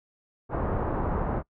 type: low-pass noise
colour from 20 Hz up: pink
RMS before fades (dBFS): -28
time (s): 0.49-1.43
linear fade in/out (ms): 50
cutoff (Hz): 1200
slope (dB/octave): 24
effects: noise-tail reverb RT60 0.1 s tail -23 dB re dry